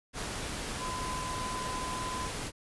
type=tone in noise; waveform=sine; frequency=1014 Hz; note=B5; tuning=45 cents sharp; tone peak=-36 dBFS; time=0.78-2.31 s; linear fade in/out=50 ms; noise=pink; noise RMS=-37 dBFS; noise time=0.13-2.52 s; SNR=-2 dB; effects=resampled to 24000 Hz